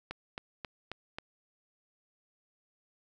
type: click train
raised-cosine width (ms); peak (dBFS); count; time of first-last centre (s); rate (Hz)
0.3; -22; 5; 0.11-1.185; 3.72
effects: none